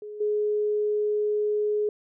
sine tone with level steps, 420 Hz, G#4, 19 cents sharp, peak -35 / -22 dBFS, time 0.02-1.89 s, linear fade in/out 2 ms, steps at 0.2 s, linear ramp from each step 10 ms, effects none

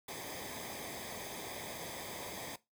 pink noise with comb filter, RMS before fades -44 dBFS, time 0.08-2.56 s, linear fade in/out 5 ms, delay 0.71 ms, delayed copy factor -0.7, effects noise-tail reverb RT60 0.2 s tail -18 dB re dry + high-pass 60 Hz 12 dB/octave

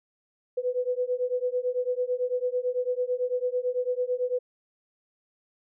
sine beating tone pair, 493.9 / 502.9 Hz, B4 / B4, 0 / +31 cents, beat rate 9 Hz, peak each -28 dBFS, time 0.57-4.39 s, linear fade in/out 10 ms, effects none

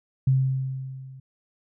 sine tone with level ramp, 132.3 Hz, C3, 20 cents sharp, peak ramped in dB -15 to -41 dBFS, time 0.27-1.2 s, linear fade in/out 5 ms, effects none

